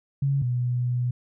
sine tone pair in turn, 138.59 / 123.25 Hz, C#3 / B2, 0 / -3 cents, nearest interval major second, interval 203 cents, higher first, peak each -20 / -22 dBFS, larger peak first, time 0.22-0.42 / 0.42-1.11 s, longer second, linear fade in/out 5 ms, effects none

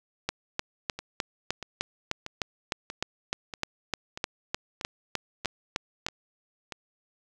two click trains, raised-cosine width 0.2 ms, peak -19 / -10 dBFS, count 10 / 20, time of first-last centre 0.99-6.722 / 0.29-6.065 s, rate 1.57 / 3.29 Hz, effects none

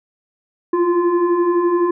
sine tone with frequency modulation, 350.4 Hz, F4, 6 cents sharp, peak -13 dBFS, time 0.73-1.91 s, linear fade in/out 5 ms, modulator 689 Hz, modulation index 0.75, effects none

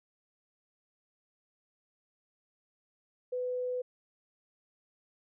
sine tone, 499.7 Hz, B4, 20 cents sharp, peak -31 dBFS, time 3.32-3.82 s, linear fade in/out 10 ms, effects none

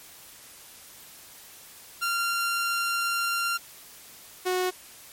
sawtooth tone pair in turn, 1384 / 366.6 Hz, F6 / F#4, -16 / -16 cents, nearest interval octave + major seventh, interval 2300 cents, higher first, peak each -21 / -20 dBFS, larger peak second, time 2.01-3.58 / 4.45-4.71 s, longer first, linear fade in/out 20 ms, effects white hiss -48 dBFS RMS until 5.12 s + MP3 64 kbps

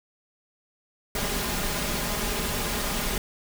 pink noise with comb filter, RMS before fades -28 dBFS, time 1.15-3.18 s, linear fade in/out 2 ms, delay 4.9 ms, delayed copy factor +0.55, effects none

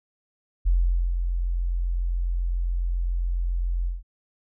sine tone with ADSR envelope, 43.65 Hz, F1, in tune, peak -16 dBFS, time 0.65-4.03 s, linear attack 22 ms, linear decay 460 ms, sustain -6 dB, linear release 170 ms, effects none

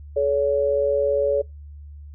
sine tone pair together, 427.4 / 565 Hz, G#4 / C#5, +50 / +33 cents, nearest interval perfect fourth, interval 483 cents, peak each -22 / -19 dBFS, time 0.16-1.42 s, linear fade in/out 10 ms, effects noise-tail reverb RT60 0.2 s tail -25 dB re dry + added 73 Hz sine -37 dBFS peak until 2.14 s

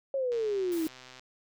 sine exponential sweep, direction down, 554.4 to 311.1 Hz, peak -27 dBFS, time 0.14-0.87 s, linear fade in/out 2 ms
click train, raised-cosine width 0.2 ms, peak -31 dBFS, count 113, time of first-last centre 0.32-1.195 s, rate 128 Hz
white noise, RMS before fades -45 dBFS, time 0.72-0.88 s, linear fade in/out 0 ms
effects none

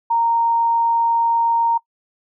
sine tone, 927 Hz, A#5, 10 cents flat, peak -14 dBFS, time 0.1-1.78 s, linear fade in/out 10 ms, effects noise-tail reverb RT60 0.1 s tail -22 dB re dry

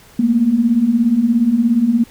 sine beating tone pair, 220.5 / 237.5 Hz, A3 / A#3, +4 / +33 cents, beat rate 17 Hz, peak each -17 / -12 dBFS, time 0.19-2.04 s, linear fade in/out 5 ms, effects pink hiss -45 dBFS RMS until 2.1 s

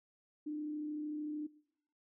sine tone with frequency modulation, 300.9 Hz, D4, 42 cents sharp, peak -37 dBFS, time 0.46-1.47 s, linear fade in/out 10 ms, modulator 33.3 Hz, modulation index 0.23, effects noise-tail reverb RT60 0.8 s tail -23 dB re dry

